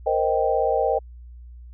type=chord; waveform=sine; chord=C minor seventh; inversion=third; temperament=equal; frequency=466.2 / 523.3 / 622.3 / 784 Hz; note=Bb4 / C5 / Eb5 / G5; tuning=0 / 0 / 0 / 0 cents; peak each=-24 dBFS; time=0.06-0.99 s; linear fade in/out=10 ms; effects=added 60 Hz sine -39 dBFS peak until 1.73 s